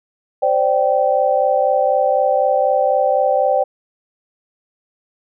sine chord, C suspended second, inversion none, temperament equal with one note detuned, 523.3 / 587.3 / 778.1 Hz, C5 / D5 / G5, 0 / 0 / -13 cents, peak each -17 dBFS, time 0.42-3.64 s, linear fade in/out 10 ms, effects none

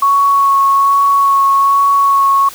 sine tone with vibrato, 1108.7 Hz, C#6, in tune, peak -7 dBFS, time 0.02-2.49 s, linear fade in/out 5 ms, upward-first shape sine, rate 1.2 Hz, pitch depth 13 cents each way, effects white hiss -33 dBFS RMS until 2.54 s

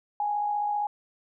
sine tone with amplitude modulation, 829 Hz, G#5, 3 cents flat, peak -23 dBFS, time 0.2-0.87 s, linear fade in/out 2 ms, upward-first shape sine, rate 55.2 Hz, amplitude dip 40%, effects none

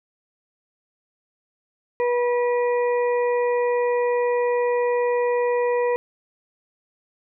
harmonic tone, 485.6 Hz, B4, 29 cents flat, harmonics 1 / 2 / 4 / 5, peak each -19 / -27 / -33 / -38 dBFS, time 2-5.96 s, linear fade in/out 0 ms, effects none

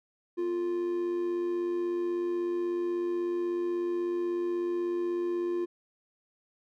triangle tone with amplitude modulation, 349.2 Hz, F4, in tune, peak -24 dBFS, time 0.37-5.66 s, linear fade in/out 20 ms, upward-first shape sine, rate 96.3 Hz, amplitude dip 40%, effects none

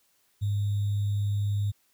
sine tone with sample-and-hold, 102 Hz, G#2, 31 cents flat, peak -24 dBFS, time 0.41-1.72 s, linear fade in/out 20 ms, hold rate 3675 Hz, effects white hiss -68 dBFS RMS until 1.93 s

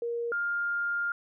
sine tone pair in turn, 470.5 / 1405 Hz, A#4 / F6, +16 / +10 cents, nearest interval octave + perfect fifth, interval 1894 cents, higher second, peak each -29 / -27 dBFS, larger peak second, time 0.02-0.32 / 0.32-1.12 s, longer second, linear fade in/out 2 ms, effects none

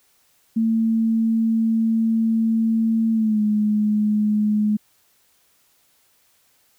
sine tone with pitch glide, 224.9 to 211.1 Hz, A3 to G#3, +38 to +29 cents, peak -16 dBFS, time 0.56-4.77 s, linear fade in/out 10 ms, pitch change -109 cents, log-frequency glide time 3.12-3.41 s, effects white hiss -61 dBFS RMS until 6.78 s

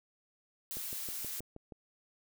blue noise, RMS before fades -40 dBFS, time 0.71-1.4 s, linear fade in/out 0 ms
click train, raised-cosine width 2 ms, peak -33 dBFS, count 7, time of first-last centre 0.77-1.722 s, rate 6.3 Hz
effects none

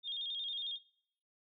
sine tone with vibrato, 3443 Hz, A7, 38 cents flat, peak -37 dBFS, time 0.03-0.79 s, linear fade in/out 50 ms, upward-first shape square, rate 11 Hz, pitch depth 89 cents each way, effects noise-tail reverb RT60 0.6 s tail -20 dB re dry

